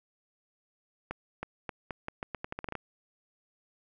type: accelerating click train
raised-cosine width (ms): 0.5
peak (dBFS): -20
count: 14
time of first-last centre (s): 1.11-2.753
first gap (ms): 320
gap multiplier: 0.82
effects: none